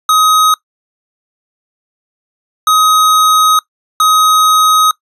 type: tone bursts at uneven times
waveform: square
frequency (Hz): 1260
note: D#6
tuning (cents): +21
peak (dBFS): -7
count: 3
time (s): 0.09-0.54 / 2.67-3.59 / 4-4.91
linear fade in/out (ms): 2
effects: noise-tail reverb RT60 0.1 s tail -21 dB re dry + resampled to 32000 Hz